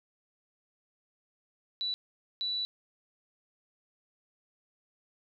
sine tone bursts at uneven times, 3951 Hz, B7, in tune, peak -30 dBFS, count 2, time 1.81-1.94 / 2.41-2.65 s, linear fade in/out 0 ms, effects none

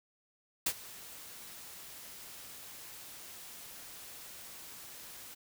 white noise with ADSR envelope, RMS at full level -29 dBFS, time 0.66-5.35 s, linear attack 7 ms, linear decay 59 ms, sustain -20 dB, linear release 16 ms, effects none

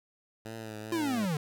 10% pulse tone with vibrato, 110 Hz, A2, in tune, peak -31 dBFS, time 0.45-1.26 s, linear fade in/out 5 ms, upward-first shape triangle, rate 2.3 Hz, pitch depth 57 cents each way
square linear sweep, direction down, 349.2 to 141.3 Hz, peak -29 dBFS, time 0.92-1.37 s, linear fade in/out 2 ms
effects none

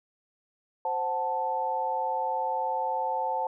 sine chord, F# diminished, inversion second, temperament equal, 523.3 / 740 / 880 Hz, C5 / F#5 / A5, 0 / 0 / 0 cents, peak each -33 / -33 / -28 dBFS, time 0.85-3.47 s, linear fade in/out 2 ms, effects none

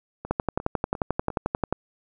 two click trains, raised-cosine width 1 ms, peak -20 / -9 dBFS, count 4 / 17, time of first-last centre 0.25-1.303 / 0.31-1.726 s, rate 2.85 / 11.3 Hz, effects none

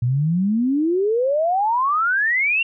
sine exponential sweep, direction up, 116.54 to 2794 Hz, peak -16 dBFS, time 0.02-2.63 s, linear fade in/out 5 ms, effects none

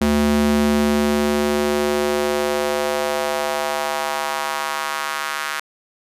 square tone with high-pass filter sweep, 73.42 Hz, D2, in tune, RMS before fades -20 dBFS, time 0.01-5.6 s, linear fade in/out 5 ms, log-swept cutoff 170 to 1400 Hz, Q 1.8, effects resampled to 32000 Hz

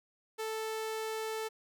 sawtooth tone, 440 Hz, A4, in tune, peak -31 dBFS, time 0.38-1.49 s, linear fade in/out 20 ms, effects none

